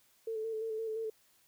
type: tone with vibrato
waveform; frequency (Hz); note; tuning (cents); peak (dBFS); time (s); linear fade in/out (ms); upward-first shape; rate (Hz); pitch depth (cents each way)
sine; 443.2; A4; +13; -34; 0.27-1.1; 5; square; 5.8; 26
effects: white hiss -68 dBFS RMS until 1.47 s